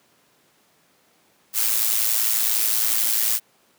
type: noise with amplitude modulation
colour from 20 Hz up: blue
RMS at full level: -18 dBFS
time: 1.53-3.4 s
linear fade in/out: 50 ms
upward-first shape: sine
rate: 111 Hz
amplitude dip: 65%
effects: pink hiss -60 dBFS RMS until 3.78 s + high-pass 200 Hz 12 dB/octave